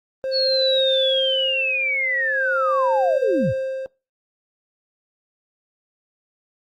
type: tone with tremolo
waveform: triangle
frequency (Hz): 529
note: C5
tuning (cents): +19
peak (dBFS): -16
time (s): 0.24-3.86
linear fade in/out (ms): 0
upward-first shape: sine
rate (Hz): 0.44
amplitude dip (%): 85
type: linear sweep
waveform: sine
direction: down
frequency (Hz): 4435 to 70.6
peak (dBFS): -19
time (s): 0.31-3.54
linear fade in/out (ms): 50
effects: noise-tail reverb RT60 0.3 s tail -24 dB re dry + Opus 24 kbps